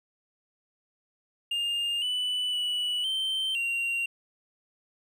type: tone with pitch steps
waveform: triangle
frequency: 2814 / 2981 / 2951 / 3113 / 2760 Hz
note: F7 / F#7 / F#7 / G7 / F7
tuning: +12 / +12 / -5 / -13 / -21 cents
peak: -25 dBFS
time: 1.51-4.06 s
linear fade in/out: 5 ms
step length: 510 ms
effects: none